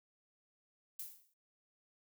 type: noise with exponential decay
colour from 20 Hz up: violet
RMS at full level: -41 dBFS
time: 0.99-1.34 s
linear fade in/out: 5 ms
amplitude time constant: 74 ms
effects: noise-tail reverb RT60 0.2 s tail -23 dB re dry